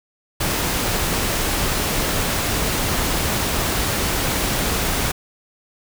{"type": "noise", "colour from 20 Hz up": "pink", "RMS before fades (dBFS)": -21, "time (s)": [0.4, 5.12], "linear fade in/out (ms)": 10, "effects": []}